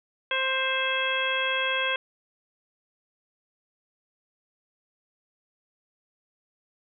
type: harmonic tone with a mistuned harmonic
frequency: 525 Hz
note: C5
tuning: 6 cents sharp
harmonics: 1 / 2 / 3 / 4 / 5 / 6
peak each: -32 / -32 / -29 / -33 / -30 / -31 dBFS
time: 0.31-1.96 s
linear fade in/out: 2 ms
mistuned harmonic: 6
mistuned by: +70 cents
effects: none